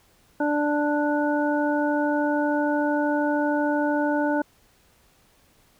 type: harmonic tone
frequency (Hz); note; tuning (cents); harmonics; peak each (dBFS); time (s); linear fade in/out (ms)
294.5; D4; +5; 1 / 2 / 3 / 5; -23 / -26 / -28 / -30; 0.4-4.42; 5
effects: pink hiss -60 dBFS RMS until 5.79 s